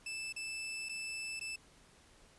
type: tone with dropouts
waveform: sawtooth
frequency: 2637 Hz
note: E7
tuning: in tune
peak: -36 dBFS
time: 0.06-1.56 s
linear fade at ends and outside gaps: 5 ms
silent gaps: 0.326-0.362 / 0.888-0.893 / 1.396-1.41 s
effects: pink hiss -63 dBFS RMS until 2.38 s + resampled to 24000 Hz